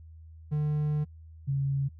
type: tone pair in turn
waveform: triangle / sine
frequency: 150 / 137.72 Hz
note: D3 / C#3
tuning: +37 / -11 cents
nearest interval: minor second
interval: 148 cents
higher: first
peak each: -23 / -25 dBFS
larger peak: first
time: 0.51-1.05 / 1.47-1.89 s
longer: first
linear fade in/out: 20 ms
effects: noise-tail reverb RT60 0.1 s tail -24 dB re dry + added 80 Hz sine -46 dBFS peak until 1.99 s